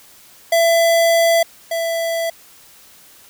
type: tone pair in turn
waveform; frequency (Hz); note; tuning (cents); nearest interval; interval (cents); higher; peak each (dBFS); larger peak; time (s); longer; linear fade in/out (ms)
square; 669 / 664.8; E5 / E5; +25 / +15; unison; 10; first; -12 / -19; first; 0.52-1.43 / 1.71-2.3; first; 5
effects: white hiss -46 dBFS RMS until 3.29 s